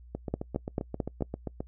two click trains, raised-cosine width 2 ms, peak -20 / -15 dBFS, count 12 / 5, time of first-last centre 0.15-1.605 / 0.34-1.223 s, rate 7.56 / 4.53 Hz, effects noise-tail reverb RT60 0.1 s tail -25 dB re dry + added 60 Hz sine -48 dBFS peak until 1.67 s

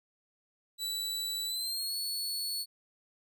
sawtooth tone with pitch glide, 3951 to 4409 Hz, B7 to C#8, 0 to -10 cents, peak -30 dBFS, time 0.78-2.66 s, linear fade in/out 50 ms, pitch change +190 cents, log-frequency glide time 1.46-1.97 s, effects none

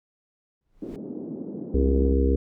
brown noise with exponential growth, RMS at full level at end -38 dBFS, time 0.61-0.96 s, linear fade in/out 1 ms, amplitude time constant 75 ms
pink band-pass noise, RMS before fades -35 dBFS, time 0.82-2.13 s, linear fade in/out 5 ms, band 200 to 400 Hz, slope 24 dB/octave
harmonic tone, 67.4 Hz, C#2, 48 cents flat, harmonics 1 / 3 / 4 / 5 / 6 / 7, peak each -20 / -31 / -26 / -32 / -27 / -28 dBFS, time 1.74-2.36 s, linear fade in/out 5 ms
effects none

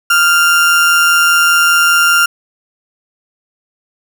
35% pulse tone with amplitude modulation, 1395 Hz, F6, 2 cents flat, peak -4 dBFS, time 0.1-2.26 s, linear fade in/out 5 ms, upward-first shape sine, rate 165 Hz, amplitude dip 35%, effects none

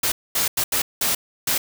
white noise bursts at uneven times, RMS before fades -21 dBFS, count 6, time 0.03-0.12 / 0.35-0.48 / 0.57-0.64 / 0.72-0.82 / 1.01-1.15 / 1.47-1.58 s, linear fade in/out 5 ms, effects none

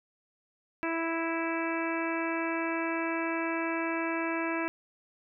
harmonic tone, 329.6 Hz, E4, in tune, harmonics 1 / 2 / 3 / 4 / 5 / 6 / 7 / 8, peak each -32 / -37 / -37 / -40 / -38 / -43 / -39 / -41 dBFS, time 0.83-4.68 s, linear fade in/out 0 ms, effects none

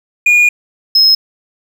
triangle tone pair in turn, 2438 / 5154 Hz, D#7 / E8, -36 / -40 cents, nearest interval octave + minor second, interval 1296 cents, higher second, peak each -4 dBFS, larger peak neither, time 0.26-0.49 / 0.95-1.15 s, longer first, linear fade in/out 5 ms, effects none

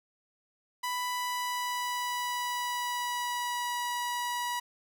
sawtooth tone with pitch glide, 991 to 970.6 Hz, B5 to B5, +6 to -30 cents, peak -27 dBFS, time 0.83-4.6 s, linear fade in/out 10 ms, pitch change -36 cents, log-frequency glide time 0.96-3.76 s, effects none

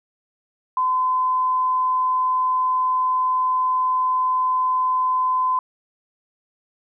sine tone, 1021 Hz, C6, 43 cents flat, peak -17 dBFS, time 0.77-5.59 s, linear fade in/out 2 ms, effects none

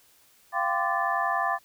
sine tone cluster, 689 / 780 / 1030 / 1172 / 1750 Hz, F5 / G5 / C6 / D6 / A6, -24 / -9 / -28 / -4 / -10 cents, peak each -30 dBFS, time 0.52-1.59 s, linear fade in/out 50 ms, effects white hiss -60 dBFS RMS until 1.64 s

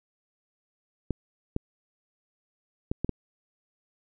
clicks, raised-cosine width 3 ms, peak -14 dBFS, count 5, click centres 1.107 / 1.564 / 2.915 / 3.046 / 3.093 s, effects none

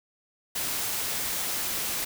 white noise, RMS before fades -30 dBFS, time 0.55-2.05 s, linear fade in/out 10 ms, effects none

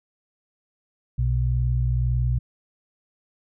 sine tone pair together, 61.63 / 123.47 Hz, B1 / B2, -3 / 0 cents, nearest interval octave, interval 1203 cents, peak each -22 / -22 dBFS, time 1.18-2.39 s, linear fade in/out 10 ms, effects none

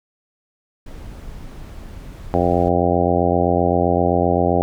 brown noise, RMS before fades -34 dBFS, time 0.86-2.69 s, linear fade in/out 5 ms
harmonic tone, 87.7 Hz, F2, 8 cents sharp, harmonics 1 / 2 / 3 / 4 / 5 / 6 / 7 / 8 / 9, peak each -23 / -23 / -23 / -23 / -23 / -23 / -23 / -23 / -23 dBFS, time 2.34-4.62 s, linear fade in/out 0 ms
effects none

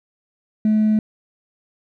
triangle tone with hard clipping, 215.1 Hz, A3, 39 cents flat, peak -13 dBFS, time 0.65-0.99 s, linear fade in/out 2 ms, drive 2 dB, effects none

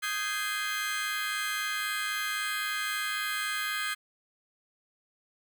30% pulse chord, Ab major seventh, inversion second, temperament just, 1245.9 / 1557.4 / 1661.2 / 2077 Hz, Eb6 / G6 / Ab6 / C7, +2 / -12 / 0 / -13 cents, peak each -33 dBFS, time 0.02-3.95 s, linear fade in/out 20 ms, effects none

